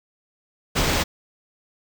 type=noise with sample-and-hold; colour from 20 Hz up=pink; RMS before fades=-21 dBFS; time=0.75-1.04 s; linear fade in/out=20 ms; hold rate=11025 Hz; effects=none